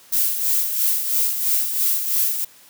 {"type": "noise with tremolo", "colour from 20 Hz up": "violet", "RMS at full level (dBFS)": -18, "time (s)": [0.12, 2.45], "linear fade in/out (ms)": 10, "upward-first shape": "sine", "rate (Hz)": 3, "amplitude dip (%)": 55, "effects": ["white hiss -49 dBFS RMS until 2.69 s", "high-pass 100 Hz 12 dB/octave"]}